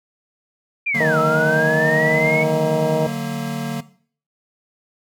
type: linear two-way sweep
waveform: sine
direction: down then up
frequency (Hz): 2445 to 1293 to 2229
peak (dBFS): -18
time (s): 0.86-2.44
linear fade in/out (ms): 10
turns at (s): 1.19
type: chord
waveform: square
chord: D augmented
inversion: none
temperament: equal with one note detuned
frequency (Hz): 146.83 / 185 / 230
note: D3 / F#3 / A#3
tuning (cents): 0 / 0 / -23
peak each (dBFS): -28 / -30 / -26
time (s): 0.94-3.81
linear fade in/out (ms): 10
type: harmonic tone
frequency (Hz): 157.1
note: D#3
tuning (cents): +17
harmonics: 1 / 2 / 3 / 4 / 5 / 6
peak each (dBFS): -23 / -29 / -21 / -21 / -33 / -28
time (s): 1-3.07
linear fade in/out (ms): 5
effects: noise-tail reverb RT60 0.5 s tail -17 dB re dry